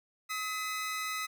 sawtooth tone pair together, 1272.5 / 2020 Hz, D#6 / B6, +39 / +39 cents, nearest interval minor sixth, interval 800 cents, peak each -32 / -34 dBFS, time 0.29-1.27 s, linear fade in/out 20 ms, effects none

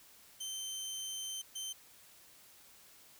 20% pulse tone bursts at uneven times, 3100 Hz, G7, 20 cents flat, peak -34 dBFS, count 2, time 0.4-1.42 / 1.55-1.73 s, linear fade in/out 10 ms, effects white hiss -60 dBFS RMS until 3.19 s

